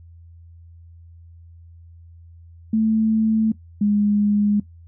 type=tone pair in turn; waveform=sine; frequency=220 / 206.5 Hz; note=A3 / G#3; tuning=0 / -10 cents; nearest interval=minor second; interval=110 cents; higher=first; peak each=-15 dBFS; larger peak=neither; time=2.73-3.52 / 3.81-4.6 s; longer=neither; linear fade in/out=5 ms; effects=noise-tail reverb RT60 0.1 s tail -17 dB re dry + added 84 Hz sine -42 dBFS peak until 4.87 s